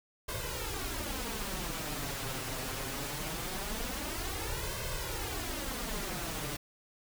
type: noise with flanger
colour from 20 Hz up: pink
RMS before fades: -37 dBFS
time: 0.28-6.57 s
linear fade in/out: 10 ms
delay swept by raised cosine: 1.9 to 7.7 ms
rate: 0.22 Hz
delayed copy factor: +0.8
effects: none